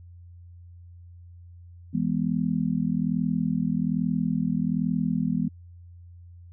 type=chord; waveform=sine; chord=E major; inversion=none; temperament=just; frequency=164.81 / 206 / 247.2 Hz; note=E3 / G#3 / B3; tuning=0 / -14 / +2 cents; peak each=-27 dBFS; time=1.93-5.49 s; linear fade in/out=20 ms; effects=added 87 Hz sine -44 dBFS peak until 6.52 s